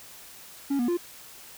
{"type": "tone with pitch steps", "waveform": "triangle", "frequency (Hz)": [278.3, 241.5, 348.1], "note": ["C#4", "B3", "F4"], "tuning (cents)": [7, -39, -6], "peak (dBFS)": -21, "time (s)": [0.7, 0.973], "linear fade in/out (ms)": 10, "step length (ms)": 91, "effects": ["white hiss -47 dBFS RMS until 1.57 s"]}